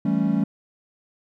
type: chord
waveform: triangle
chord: A dominant seventh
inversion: second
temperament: equal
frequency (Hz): 164.81 / 196 / 220 / 277.2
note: E3 / G3 / A3 / C#4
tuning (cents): 0 / 0 / 0 / 0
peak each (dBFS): -25 / -21 / -22 / -23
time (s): 0.05-0.44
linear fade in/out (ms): 5
effects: none